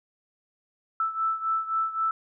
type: beating tone pair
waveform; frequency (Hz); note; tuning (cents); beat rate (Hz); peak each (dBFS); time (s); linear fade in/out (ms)
sine; 1318.5 / 1322.3; E6 / E6; 0 / +5; 3.8; -26 / -30; 1-2.11; 2
effects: none